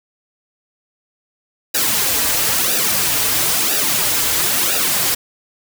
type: noise with flanger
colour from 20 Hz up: white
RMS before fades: -17 dBFS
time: 1.74-5.15 s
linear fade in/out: 10 ms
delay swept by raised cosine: 0.92 to 5.62 ms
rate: 1 Hz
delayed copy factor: -0.75
effects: none